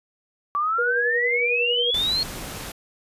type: exponential sweep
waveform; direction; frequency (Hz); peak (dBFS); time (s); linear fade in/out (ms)
sine; up; 1145 to 4330; -20; 0.55-2.23; 0
type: tone with tremolo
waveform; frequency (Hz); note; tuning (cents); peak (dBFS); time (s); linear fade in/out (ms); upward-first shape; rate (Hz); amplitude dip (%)
sine; 481.4; B4; -44; -22; 0.78-1.91; 10; sine; 11; 50
type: noise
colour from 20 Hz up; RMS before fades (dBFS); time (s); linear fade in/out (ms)
pink; -34; 1.94-2.72; 5
effects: resampled to 32000 Hz